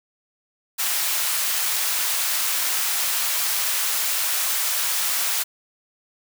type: high-pass noise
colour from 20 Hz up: white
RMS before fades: -23 dBFS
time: 0.78-5.44 s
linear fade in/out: 20 ms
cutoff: 850 Hz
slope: 12 dB/octave
effects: none